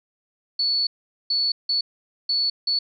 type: tone bursts at uneven times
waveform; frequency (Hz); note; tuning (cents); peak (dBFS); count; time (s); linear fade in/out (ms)
sine; 4435; C#8; 0; -19; 5; 0.59-0.87 / 1.3-1.52 / 1.69-1.81 / 2.29-2.5 / 2.67-2.79; 5
effects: none